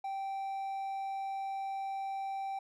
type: tone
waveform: triangle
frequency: 780 Hz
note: G5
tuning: 9 cents flat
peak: -33 dBFS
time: 0.04-2.59 s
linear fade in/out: 5 ms
effects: none